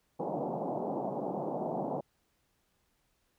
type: band-pass noise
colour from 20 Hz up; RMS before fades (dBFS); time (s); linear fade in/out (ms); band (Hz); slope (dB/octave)
white; -35; 0.19-2.01; 10; 140 to 850; 48
effects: pink hiss -75 dBFS RMS until 3.38 s